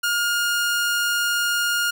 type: tone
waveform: sawtooth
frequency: 1419 Hz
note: F6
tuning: 27 cents sharp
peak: -16 dBFS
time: 0.03-1.91 s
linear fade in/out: 10 ms
effects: none